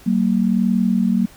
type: tone pair together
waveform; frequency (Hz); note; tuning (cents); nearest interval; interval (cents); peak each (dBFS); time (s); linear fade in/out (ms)
sine; 190 / 231.2; F#3 / A#3; +46 / -14; minor third; 340; -17; 0.06-1.26; 10
effects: pink hiss -46 dBFS RMS until 1.36 s